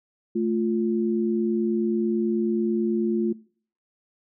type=tone pair together; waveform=sine; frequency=220 / 349.2 Hz; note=A3 / F4; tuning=0 / 0 cents; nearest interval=minor sixth; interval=800 cents; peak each=-24 dBFS; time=0.35-3.33 s; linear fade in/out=10 ms; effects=noise-tail reverb RT60 0.5 s tail -22 dB re dry